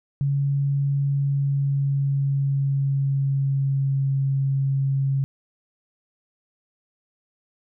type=tone with pitch glide; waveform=sine; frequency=140 to 136.49 Hz; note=C#3 to C#3; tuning=+18 to -26 cents; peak=-19 dBFS; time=0.21-5.24 s; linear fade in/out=0 ms; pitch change=-44 cents; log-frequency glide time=1.07-4.15 s; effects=none